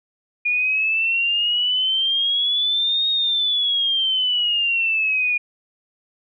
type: exponential two-way sweep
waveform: sine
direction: up then down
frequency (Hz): 2432 to 3743 to 2432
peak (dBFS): -17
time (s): 0.45-5.38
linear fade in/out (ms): 10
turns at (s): 3.09
effects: none